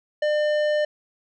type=tone with tanh clipping; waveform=sine; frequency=600 Hz; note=D5; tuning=37 cents sharp; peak=-21 dBFS; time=0.22-0.85 s; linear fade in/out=5 ms; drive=13 dB; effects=none